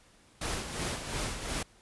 pink noise with tremolo, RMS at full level -33 dBFS, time 0.41-1.63 s, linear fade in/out 5 ms, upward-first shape sine, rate 2.8 Hz, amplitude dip 55%, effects pink hiss -61 dBFS RMS until 1.81 s + resampled to 24000 Hz

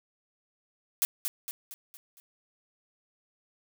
blue noise with echo, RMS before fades -25 dBFS, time 1.02-1.05 s, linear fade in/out 0 ms, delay 230 ms, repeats 5, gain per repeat -6 dB, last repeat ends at 2.2 s, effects none

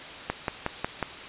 click train, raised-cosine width 0.5 ms, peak -11 dBFS, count 5, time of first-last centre 0.3-1.027 s, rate 5.5 Hz, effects white hiss -40 dBFS RMS until 1.28 s + resampled to 8000 Hz

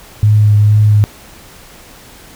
sine tone with vibrato, 105.2 Hz, G#2, 23 cents sharp, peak -5 dBFS, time 0.23-1.04 s, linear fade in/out 0 ms, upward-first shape triangle, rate 2.2 Hz, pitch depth 20 cents each way, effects pink hiss -38 dBFS RMS until 2.35 s

